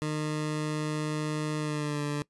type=tone with pitch glide; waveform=20% pulse; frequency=152.7 to 146.56 Hz; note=D#3 to D3; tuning=-32 to -3 cents; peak=-24 dBFS; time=0.02-2.22 s; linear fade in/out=0 ms; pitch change=-71 cents; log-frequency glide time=1.58-2.02 s; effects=noise-tail reverb RT60 0.1 s tail -21 dB re dry + resampled to 24000 Hz